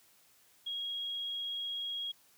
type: tone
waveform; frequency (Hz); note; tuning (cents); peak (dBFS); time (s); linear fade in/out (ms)
sine; 3292; G#7; -16; -35; 0.66-2.12; 10
effects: white hiss -65 dBFS RMS until 2.37 s + high-pass 60 Hz 12 dB/octave